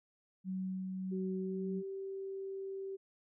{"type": "tone with tremolo", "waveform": "sine", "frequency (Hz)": 187.7, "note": "F#3", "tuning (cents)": 25, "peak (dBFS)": -35, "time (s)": [0.44, 1.83], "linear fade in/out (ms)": 50, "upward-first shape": "sine", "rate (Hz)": 1.6, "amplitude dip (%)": 25}
{"type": "tone with pitch glide", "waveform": "sine", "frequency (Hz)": [375.7, 387.8], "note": ["F#4", "G4"], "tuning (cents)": [26, -19], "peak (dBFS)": -39, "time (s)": [1.11, 2.97], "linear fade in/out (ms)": 20, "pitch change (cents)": 55, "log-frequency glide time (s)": [1.38, 1.81]}
{"effects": []}